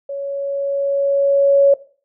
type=tone with level ramp; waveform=sine; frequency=558 Hz; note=C#5; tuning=11 cents sharp; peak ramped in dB=-23 to -7 dBFS; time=0.09-1.74 s; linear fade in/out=5 ms; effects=noise-tail reverb RT60 0.4 s tail -17 dB re dry